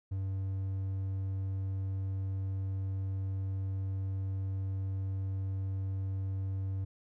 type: tone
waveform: triangle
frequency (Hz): 96.2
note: G2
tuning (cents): -32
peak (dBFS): -30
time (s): 0.11-6.85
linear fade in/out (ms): 10
effects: none